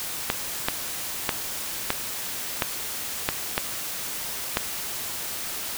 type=clicks; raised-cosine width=0.3 ms; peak=-5 dBFS; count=8; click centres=0.301 / 0.685 / 1.292 / 1.904 / 2.622 / 3.289 / 3.579 / 4.571 s; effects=white hiss -32 dBFS RMS until 5.77 s

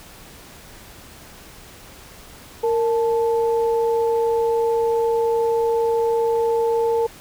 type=tone pair together; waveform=sine; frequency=461.4 / 875 Hz; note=A#4 / A5; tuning=-18 / -10 cents; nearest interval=major seventh; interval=1108 cents; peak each=-17 / -25 dBFS; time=2.63-7.07 s; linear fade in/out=10 ms; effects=pink hiss -43 dBFS RMS until 7.2 s

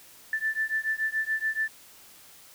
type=beating tone pair; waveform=sine; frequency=1760 / 1767 Hz; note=A6 / A6; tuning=0 / +7 cents; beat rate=7 Hz; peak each=-29 dBFS; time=0.33-1.68 s; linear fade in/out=2 ms; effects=white hiss -52 dBFS RMS until 2.54 s

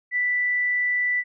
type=tone; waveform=sine; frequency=1976 Hz; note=B6; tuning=in tune; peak=-20 dBFS; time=0.11-1.24 s; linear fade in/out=50 ms; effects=none

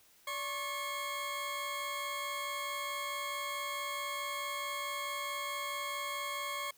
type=tone pair together; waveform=20% pulse; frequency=576.3 / 1088 Hz; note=D5 / C#6; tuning=-33 / -33 cents; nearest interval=major seventh; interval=1100 cents; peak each=-38 / -32 dBFS; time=0.27-6.71 s; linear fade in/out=5 ms; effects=white hiss -64 dBFS RMS until 6.77 s

